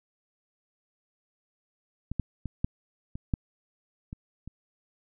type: clicks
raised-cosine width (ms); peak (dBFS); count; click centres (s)
5; -20 / -15 / -21 / -13 / -24 / -13 / -25 / -28; 8; 2.116 / 2.197 / 2.457 / 2.645 / 3.155 / 3.338 / 4.129 / 4.476
effects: none